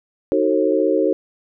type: chord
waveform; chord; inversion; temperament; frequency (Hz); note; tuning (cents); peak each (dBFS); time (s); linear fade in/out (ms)
sine; D# diminished seventh; none; just; 311.1 / 373.4 / 448 / 537.6; D#4 / F#4 / A4 / C5; 0 / +16 / +31 / +47; -20; 0.32-1.13; 0
effects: none